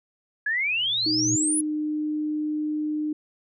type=exponential sweep; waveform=sine; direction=up; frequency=1661.2 to 10548 Hz; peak=-22 dBFS; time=0.46-1.61 s; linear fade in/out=5 ms
type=tone with exponential growth; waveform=sine; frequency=118.9 Hz; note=A#2; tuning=35 cents sharp; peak=-25 dBFS; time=0.62-1.36 s; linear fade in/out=5 ms; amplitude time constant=160 ms
type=tone with pitch glide; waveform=sine; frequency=311.1 to 303.6 Hz; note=D#4 to D#4; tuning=0 to -42 cents; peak=-24 dBFS; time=1.06-3.13 s; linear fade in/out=5 ms; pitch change=-42 cents; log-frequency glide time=1.19-1.73 s
effects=none